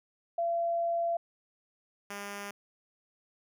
sine / 5% pulse tone pair in turn, 680 / 202.2 Hz, F5 / G#3, -46 / -46 cents, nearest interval octave + major sixth, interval 2100 cents, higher first, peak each -27 dBFS, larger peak neither, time 0.38-1.17 / 2.1-2.51 s, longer first, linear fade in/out 5 ms, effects none

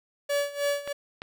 45% pulse tone with tremolo, 572 Hz, D5, 46 cents flat, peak -23 dBFS, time 0.29-0.93 s, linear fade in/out 10 ms, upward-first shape sine, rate 3.2 Hz, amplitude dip 85%
clicks, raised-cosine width 0.3 ms, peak -21 dBFS, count 2, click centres 0.876 / 1.219 s
effects none

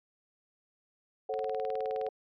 sine chord, F# minor, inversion first, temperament equal with one note detuned, 440 / 541.4 / 740 Hz, A4 / C#5 / F#5, 0 / -41 / 0 cents, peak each -34 / -35 / -36 dBFS, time 1.29-2.09 s, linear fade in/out 5 ms
click train, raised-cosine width 0.3 ms, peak -30 dBFS, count 15, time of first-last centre 1.34-2.065 s, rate 19.3 Hz
effects MP3 96 kbps

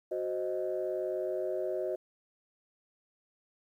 sine chord, C diminished, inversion second, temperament equal, 370 / 523.3 / 622.3 Hz, Gb4 / C5 / Eb5, 0 / 0 / 0 cents, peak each -34 / -36 / -34 dBFS, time 0.11-1.96 s, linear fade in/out 10 ms, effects tanh soft clip ceiling -23 dBFS + 11-bit

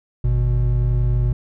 triangle tone pair together, 51.21 / 121.8 Hz, G#1 / B2, -24 / -24 cents, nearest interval octave + minor third, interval 1500 cents, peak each -16 dBFS, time 0.24-1.33 s, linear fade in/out 5 ms, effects none

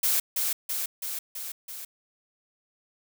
blue noise with echo, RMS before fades -24 dBFS, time 0.03-0.2 s, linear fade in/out 5 ms, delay 330 ms, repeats 5, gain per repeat -3 dB, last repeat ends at 1.85 s, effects none

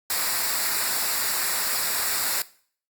white noise with comb filter, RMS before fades -25 dBFS, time 0.1-2.42 s, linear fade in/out 2 ms, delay 0.32 ms, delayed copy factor -0.65, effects noise-tail reverb RT60 0.5 s tail -19 dB re dry + Opus 48 kbps

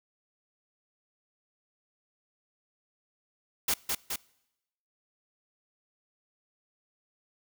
white noise with echo, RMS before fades -27 dBFS, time 3.68-3.74 s, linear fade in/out 5 ms, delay 210 ms, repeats 2, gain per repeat -3 dB, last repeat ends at 4.16 s, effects noise-tail reverb RT60 0.9 s tail -24 dB re dry

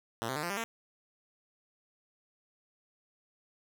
5% pulse tone with pitch steps, 114.2 / 131.18 / 150.69 / 173.09 / 198.83 / 228.4 Hz, A#2 / C3 / D3 / F3 / G3 / A#3, -35 / +5 / +45 / -15 / +25 / -35 cents, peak -22 dBFS, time 0.22-0.64 s, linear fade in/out 0 ms, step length 70 ms, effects none

